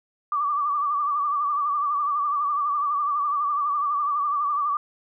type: tone with vibrato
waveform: sine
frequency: 1166 Hz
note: D6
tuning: 13 cents flat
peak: -21 dBFS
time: 0.32-4.77 s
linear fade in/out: 2 ms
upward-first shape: sine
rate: 12 Hz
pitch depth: 65 cents each way
effects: none